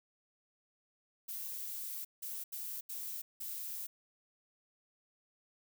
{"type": "noise bursts at uneven times", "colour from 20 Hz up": "violet", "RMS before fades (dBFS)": -42, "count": 5, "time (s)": [[1.28, 2.05], [2.22, 2.44], [2.52, 2.81], [2.89, 3.22], [3.4, 3.87]], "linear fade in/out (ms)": 10, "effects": []}